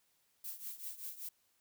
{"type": "noise with tremolo", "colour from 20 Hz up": "violet", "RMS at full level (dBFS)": -42, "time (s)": [0.44, 1.29], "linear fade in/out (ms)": 5, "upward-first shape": "triangle", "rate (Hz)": 5.2, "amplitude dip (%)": 85, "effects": ["white hiss -75 dBFS RMS until 1.6 s"]}